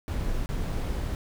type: noise with dropouts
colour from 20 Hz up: brown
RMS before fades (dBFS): -29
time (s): 0.08-1.15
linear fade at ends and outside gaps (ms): 0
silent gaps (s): 0.459-0.49
effects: none